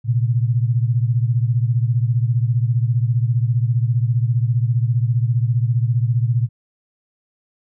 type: beating tone pair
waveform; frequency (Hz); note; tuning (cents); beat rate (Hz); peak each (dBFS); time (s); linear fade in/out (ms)
sine; 116 / 131; A#2 / C3; -8 / +2; 15; -16 / -20; 0.04-6.49; 50
effects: none